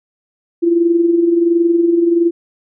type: tone with amplitude modulation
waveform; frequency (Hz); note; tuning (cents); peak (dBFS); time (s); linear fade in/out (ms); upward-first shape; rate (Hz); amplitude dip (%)
sine; 340; F4; -46; -7; 0.62-2.31; 20; sine; 21.4; 55
effects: none